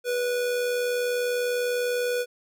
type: tone with amplitude modulation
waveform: square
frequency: 490 Hz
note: B4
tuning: 14 cents flat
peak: -23 dBFS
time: 0.04-2.26 s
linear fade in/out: 50 ms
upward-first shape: sine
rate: 80 Hz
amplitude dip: 35%
effects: none